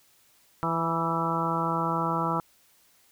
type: harmonic tone with a mistuned harmonic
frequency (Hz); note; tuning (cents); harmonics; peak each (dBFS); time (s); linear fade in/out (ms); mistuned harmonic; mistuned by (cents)
165.8; E3; +10; 1 / 2 / 3 / 4 / 5 / 6 / 7 / 8; -31 / -34 / -36 / -36 / -34 / -31 / -33 / -31; 0.63-2.4; 0; 6; -26
effects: white hiss -62 dBFS RMS until 3.11 s